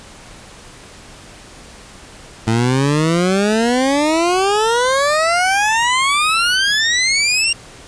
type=exponential sweep; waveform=20% pulse; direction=up; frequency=110 to 2811 Hz; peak=-8 dBFS; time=2.47-7.53 s; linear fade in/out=5 ms; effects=pink hiss -39 dBFS RMS until 7.87 s + resampled to 22050 Hz